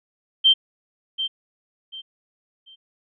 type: tone with echo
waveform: sine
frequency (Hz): 3136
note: G7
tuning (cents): 0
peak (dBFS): -11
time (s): 0.44-0.54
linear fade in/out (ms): 20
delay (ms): 740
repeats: 3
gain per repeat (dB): -11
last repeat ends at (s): 2.76
effects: none